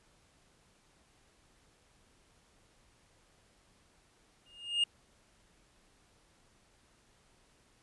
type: tone with exponential growth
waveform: triangle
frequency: 2836 Hz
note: F7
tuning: 26 cents sharp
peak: -22 dBFS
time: 4.46-4.84 s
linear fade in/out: 5 ms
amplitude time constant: 82 ms
effects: pink hiss -67 dBFS RMS until 7.82 s + resampled to 24000 Hz